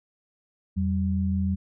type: tone pair together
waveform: sine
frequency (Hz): 85.33 / 192.1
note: F2 / G3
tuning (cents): -40 / -35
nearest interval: octave + major second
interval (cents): 1405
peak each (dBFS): -25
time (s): 0.76-1.56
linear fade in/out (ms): 20
effects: none